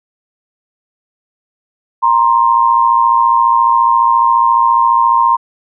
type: tone pair together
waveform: sine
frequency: 936.5 / 1051 Hz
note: A#5 / C6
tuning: +8 / +7 cents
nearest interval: major second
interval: 199 cents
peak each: -10 dBFS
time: 2.02-5.37 s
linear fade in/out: 20 ms
effects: none